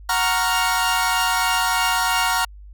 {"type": "chord", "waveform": "sawtooth", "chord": "Gb major seventh", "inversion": "none", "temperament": "equal", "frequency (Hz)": [740, 932.3, 1108.7, 1396.9], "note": ["Gb5", "Bb5", "Db6", "F6"], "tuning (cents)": [0, 0, 0, 0], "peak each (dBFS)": [-21, -18, -23, -19], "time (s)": [0.09, 2.45], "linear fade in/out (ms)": 5, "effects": ["added 50 Hz sine -38 dBFS peak until 2.73 s"]}